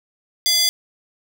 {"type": "tone with high-pass filter", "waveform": "square", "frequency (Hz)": 683, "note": "F5", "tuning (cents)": -39, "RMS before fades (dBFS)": -17, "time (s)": [0.46, 0.69], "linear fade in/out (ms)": 0, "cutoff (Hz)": 4300, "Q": 2.7, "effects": []}